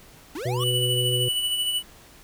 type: linear sweep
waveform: square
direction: up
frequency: 261.6 to 1199 Hz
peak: -31 dBFS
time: 0.35-0.64 s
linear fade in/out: 5 ms
type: harmonic tone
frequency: 123.47 Hz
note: B2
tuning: in tune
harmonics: 1 / 3 / 4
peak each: -25 / -30 / -31 dBFS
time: 0.45-1.29 s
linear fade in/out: 10 ms
type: tone with tremolo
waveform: square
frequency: 2960 Hz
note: F#7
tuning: in tune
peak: -22 dBFS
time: 0.59-1.83 s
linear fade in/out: 50 ms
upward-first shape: sine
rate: 13 Hz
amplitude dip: 40%
effects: pink hiss -50 dBFS RMS until 2.23 s